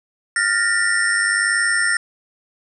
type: tone cluster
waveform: sine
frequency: 1409 / 1799 / 1900 / 5380 / 8630 Hz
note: F6 / A6 / A#6 / E8 / C#9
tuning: +15 / +38 / +33 / +34 / -47 cents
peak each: -22 / -19 / -22 / -27 / -25 dBFS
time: 0.36-1.97 s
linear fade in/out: 2 ms
effects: none